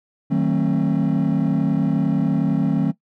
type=chord; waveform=triangle; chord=D# diminished seventh; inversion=none; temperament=just; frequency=155.56 / 186.68 / 224 / 268.8 Hz; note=D#3 / F#3 / A3 / C4; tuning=0 / +16 / +31 / +47 cents; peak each=-19 / -19 / -20 / -19 dBFS; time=0.3-2.92 s; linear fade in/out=20 ms; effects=noise-tail reverb RT60 0.1 s tail -18 dB re dry + tanh soft clip ceiling -9 dBFS